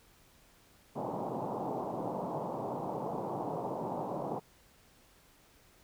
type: band-pass noise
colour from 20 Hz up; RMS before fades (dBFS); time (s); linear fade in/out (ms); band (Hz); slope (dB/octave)
white; -37; 0.95-4.4; 20; 120 to 960; 48
effects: pink hiss -63 dBFS RMS until 5.83 s